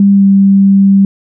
sine tone with pitch glide, 199.1 to 196.25 Hz, G3 to G3, +27 to +2 cents, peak -3 dBFS, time 0-1.05 s, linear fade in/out 2 ms, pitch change -25 cents, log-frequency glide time 0.12-0.25 s, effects none

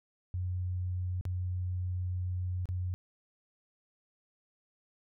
sine tone with dropouts, 90.7 Hz, F#2, 34 cents flat, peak -31 dBFS, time 0.34-2.94 s, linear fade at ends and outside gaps 0 ms, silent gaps 1.211-1.253 / 2.656-2.689 s, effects none

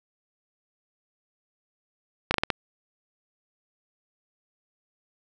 slowing click train, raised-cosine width 0.3 ms, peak -6 dBFS, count 5, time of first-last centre 2.31-2.502 s, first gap 32 ms, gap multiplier 1.28, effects none

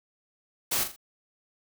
white noise with echo, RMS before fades -27 dBFS, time 0.71-0.84 s, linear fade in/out 10 ms, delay 41 ms, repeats 3, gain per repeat -8 dB, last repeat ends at 0.963 s, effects none

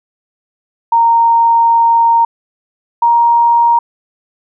sine tone pair in turn, 926 / 938.4 Hz, A#5 / A#5, -12 / +11 cents, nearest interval unison, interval 23 cents, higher second, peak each -6 dBFS, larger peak neither, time 0.92-2.25 / 3.02-3.79 s, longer first, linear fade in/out 5 ms, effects none

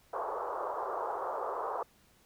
white band-pass noise, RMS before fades -36 dBFS, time 0.13-1.83 s, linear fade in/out 5 ms, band 400 to 1200 Hz, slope 48 dB/octave, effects pink hiss -65 dBFS RMS until 2.25 s

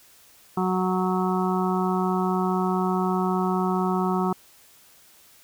harmonic tone, 184.8 Hz, F#3, 2 cents flat, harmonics 1 / 2 / 4 / 5 / 6 / 7, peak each -24 / -27 / -30 / -31 / -32 / -32 dBFS, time 0.57-4.33 s, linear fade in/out 5 ms, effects white hiss -54 dBFS RMS until 5.43 s

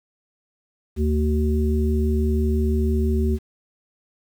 harmonic tone, 75.5 Hz, D2, 48 cents sharp, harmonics 1 / 3 / 5, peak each -19 / -24 / -26 dBFS, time 0.96-3.39 s, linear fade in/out 50 ms, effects 8-bit

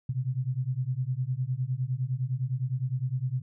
sine beating tone pair, 123.47 / 133.27 Hz, B2 / C3, 0 / +32 cents, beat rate 9.8 Hz, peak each -30 dBFS, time 0.09-3.42 s, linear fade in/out 5 ms, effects none

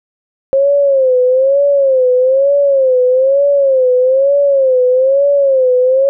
sine tone with vibrato, 534 Hz, C5, 35 cents sharp, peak -7 dBFS, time 0.53-6.09 s, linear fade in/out 0 ms, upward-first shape sine, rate 1.1 Hz, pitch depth 110 cents each way, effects none

